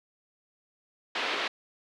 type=band-pass noise; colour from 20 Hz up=white; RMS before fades=-31 dBFS; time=1.15-1.48 s; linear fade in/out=5 ms; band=290 to 3500 Hz; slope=24 dB/octave; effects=none